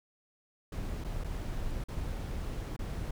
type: noise with dropouts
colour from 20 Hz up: brown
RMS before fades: -36 dBFS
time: 0.72-3.11 s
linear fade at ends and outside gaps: 5 ms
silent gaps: 1.041-1.045 / 1.239-1.243 / 1.84-1.884 / 2.765-2.79 s
effects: none